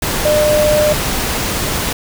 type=tone in noise; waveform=sine; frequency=602 Hz; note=D5; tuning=43 cents sharp; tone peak=-10 dBFS; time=0.25-0.93 s; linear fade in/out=5 ms; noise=pink; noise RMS=-18 dBFS; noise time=0.02-1.93 s; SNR=+5 dB; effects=none